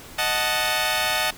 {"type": "chord", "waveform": "10% pulse", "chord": "D# diminished", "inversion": "none", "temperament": "equal", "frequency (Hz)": [622.3, 740, 880], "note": ["D#5", "F#5", "A5"], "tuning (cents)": [0, 0, 0], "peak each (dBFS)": -17, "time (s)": [0.18, 1.31], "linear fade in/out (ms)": 10, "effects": ["pink hiss -42 dBFS RMS until 1.37 s"]}